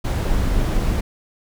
brown noise, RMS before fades -19 dBFS, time 0.04-1.01 s, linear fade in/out 10 ms, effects none

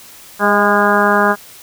harmonic tone with a mistuned harmonic, 204.4 Hz, G#3, 27 cents flat, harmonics 1 / 2 / 3 / 4 / 5 / 6 / 7 / 8, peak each -18 / -18 / -18 / -18 / -18 / -18 / -18 / -18 dBFS, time 0.39-1.36 s, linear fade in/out 50 ms, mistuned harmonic 3, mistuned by +30 cents, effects white hiss -39 dBFS RMS until 1.62 s

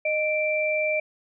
sine tone pair together, 616.4 / 2349 Hz, D#5 / D7, -16 / 0 cents, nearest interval octave + major seventh, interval 2316 cents, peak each -24 / -25 dBFS, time 0.05-1 s, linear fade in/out 5 ms, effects none

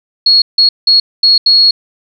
sine tone bursts at uneven times, 4323 Hz, C#8, 44 cents flat, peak -4 dBFS, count 5, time 0.26-0.42 / 0.58-0.69 / 0.87-1 / 1.23-1.38 / 1.46-1.71 s, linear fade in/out 5 ms, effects none

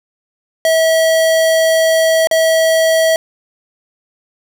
square tone with dropouts, 647 Hz, E5, 32 cents flat, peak -10 dBFS, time 0.65-3.16 s, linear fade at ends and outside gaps 1 ms, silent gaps 2.272-2.312 s, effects none

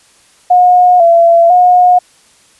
sine tone with vibrato, 698.5 Hz, F5, in tune, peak -3 dBFS, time 0.5-1.99 s, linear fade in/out 10 ms, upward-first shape square, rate 1 Hz, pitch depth 55 cents each way, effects white hiss -47 dBFS RMS until 2.59 s + resampled to 24000 Hz

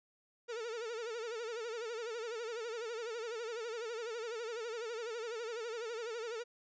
45% pulse tone with vibrato, 458.7 Hz, A#4, 28 cents flat, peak -39 dBFS, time 0.48-6.44 s, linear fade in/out 20 ms, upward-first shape sine, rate 12 Hz, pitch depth 100 cents each way, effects resampled to 16000 Hz

